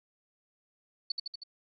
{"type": "tone with echo", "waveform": "sine", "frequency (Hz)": 4480, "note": "C#8", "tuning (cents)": 18, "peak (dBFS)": -28, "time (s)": [1.1, 1.12], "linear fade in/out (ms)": 5, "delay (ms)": 79, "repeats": 4, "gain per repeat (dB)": -3, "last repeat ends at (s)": 1.436, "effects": []}